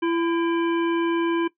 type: harmonic tone with a mistuned harmonic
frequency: 336.5 Hz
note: E4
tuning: 36 cents sharp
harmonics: 1 / 3 / 5 / 7 / 9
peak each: -20 / -30 / -34 / -37 / -39 dBFS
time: 0.02-1.48 s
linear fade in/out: 10 ms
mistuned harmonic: 5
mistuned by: -71 cents
effects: noise-tail reverb RT60 0.1 s tail -18 dB re dry